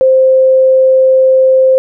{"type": "tone", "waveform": "sine", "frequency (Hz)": 523.3, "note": "C5", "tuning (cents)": 0, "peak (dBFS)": -4, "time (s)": [0.01, 1.78], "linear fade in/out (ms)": 0, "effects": []}